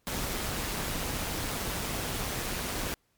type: noise with amplitude modulation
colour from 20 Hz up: pink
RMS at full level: -31 dBFS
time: 0.07-2.94 s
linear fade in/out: 0 ms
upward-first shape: sine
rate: 196 Hz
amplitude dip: 45%
effects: pink hiss -72 dBFS RMS until 3.17 s + MP3 96 kbps